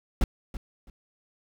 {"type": "noise with echo", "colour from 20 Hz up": "brown", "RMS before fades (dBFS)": -20, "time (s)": [0.21, 0.24], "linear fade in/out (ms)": 2, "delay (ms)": 330, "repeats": 2, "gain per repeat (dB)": -14, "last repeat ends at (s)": 0.9, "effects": []}